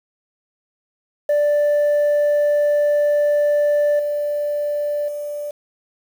sine tone with level steps, 587.3 Hz, D5, in tune, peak -11 / -18 / -24 dBFS, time 1.29-5.51 s, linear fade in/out 5 ms, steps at 3.99 / 5.08 s, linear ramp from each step 5 ms, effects tanh soft clip ceiling -13 dBFS + 7-bit

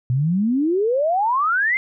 sine exponential sweep, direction up, 120 to 2134 Hz, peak -16 dBFS, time 0.1-1.77 s, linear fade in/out 0 ms, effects none

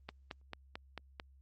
click train, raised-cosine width 0.3 ms, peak -26 dBFS, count 6, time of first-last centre 0.09-1.199 s, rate 4.51 Hz, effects added 67 Hz sine -59 dBFS peak until 1.41 s + Opus 32 kbps

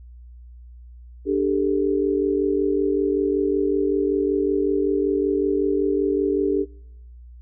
sine chord, D suspended fourth, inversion none, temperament equal with one note detuned, 293.7 / 394.7 / 440 Hz, D4 / G4 / A4, 0 / +12 / 0 cents, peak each -23 / -21 / -25 dBFS, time 1.25-6.66 s, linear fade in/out 50 ms, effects noise-tail reverb RT60 0.8 s tail -26 dB re dry + added 60 Hz sine -40 dBFS peak until 7.41 s

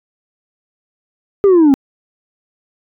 sine linear sweep, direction down, 409.3 to 261.6 Hz, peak -3 dBFS, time 1.44-1.74 s, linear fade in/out 0 ms, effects tanh soft clip ceiling -5 dBFS

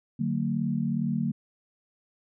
sine tone cluster, 148.8 / 186 / 228.2 Hz, D3 / F#3 / A#3, +23 / +9 / -37 cents, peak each -30 / -30 / -28 dBFS, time 0.19-1.32 s, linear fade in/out 10 ms, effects none

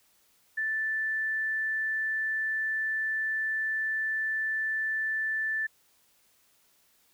sine tone, 1760 Hz, A6, in tune, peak -27 dBFS, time 0.57-5.67 s, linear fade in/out 10 ms, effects white hiss -66 dBFS RMS until 7.13 s

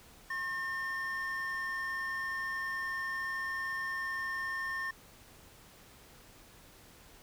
triangle tone pair together, 1076 / 1809.6 Hz, C6 / A6, +48 / +48 cents, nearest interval major sixth, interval 900 cents, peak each -39 / -33 dBFS, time 0.3-4.91 s, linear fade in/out 5 ms, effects pink hiss -57 dBFS RMS until 7.22 s

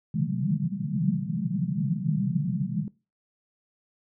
pink band-pass noise, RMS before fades -27 dBFS, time 0.14-2.88 s, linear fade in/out 2 ms, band 130 to 210 Hz, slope 96 dB/octave, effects noise-tail reverb RT60 0.3 s tail -21 dB re dry

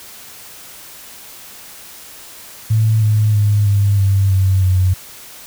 sine tone with pitch steps, 110 / 106.87 / 103.83 / 100.87 / 98 / 95.21 / 92.5 Hz, A2 / A2 / G#2 / G2 / G2 / G2 / F#2, 0 / -50 / 0 / +50 / 0 / -50 / 0 cents, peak -10 dBFS, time 2.7-4.94 s, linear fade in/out 10 ms, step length 320 ms, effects white hiss -37 dBFS RMS until 5.46 s

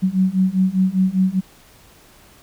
sine beating tone pair, 185 / 190 Hz, F#3 / F#3, 0 / +46 cents, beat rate 5 Hz, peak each -18 / -17 dBFS, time 0.02-1.41 s, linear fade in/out 20 ms, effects pink hiss -49 dBFS RMS until 2.42 s

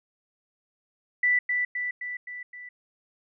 sine tone with echo, 1975.5 Hz, B6, in tune, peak -19 dBFS, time 1.23-1.39 s, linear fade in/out 5 ms, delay 260 ms, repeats 5, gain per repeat -4 dB, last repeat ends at 2.69 s, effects none

